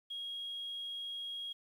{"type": "tone", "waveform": "sine", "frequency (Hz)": 3283, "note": "G#7", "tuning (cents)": -21, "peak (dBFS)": -38, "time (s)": [0.1, 1.53], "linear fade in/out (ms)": 10, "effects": ["tanh soft clip ceiling -34 dBFS", "11-bit"]}